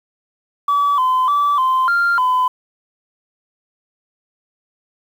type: tone with pitch steps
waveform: sine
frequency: 1146 / 1024 / 1156 / 1036 / 1393 / 1011 Hz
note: D6 / C6 / D6 / C6 / F6 / B5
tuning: -43 / -38 / -28 / -17 / -5 / +40 cents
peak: -11 dBFS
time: 0.68-2.48 s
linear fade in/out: 5 ms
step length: 300 ms
effects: tanh soft clip ceiling -10 dBFS + 7-bit